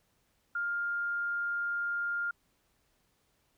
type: tone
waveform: sine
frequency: 1405 Hz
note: F6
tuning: 10 cents sharp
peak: -30 dBFS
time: 0.55-2.31 s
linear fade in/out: 5 ms
effects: pink hiss -73 dBFS RMS until 3.57 s